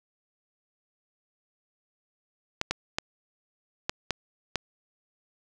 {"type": "clicks", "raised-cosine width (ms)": 0.2, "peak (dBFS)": -9, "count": 6, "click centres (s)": [2.614, 2.71, 2.985, 3.895, 4.107, 4.557], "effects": []}